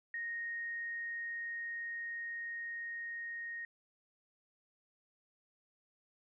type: tone with level ramp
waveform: sine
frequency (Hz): 1863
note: A#6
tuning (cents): -2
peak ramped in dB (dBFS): -37 to -40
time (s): 0.14-3.65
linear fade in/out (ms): 2
effects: none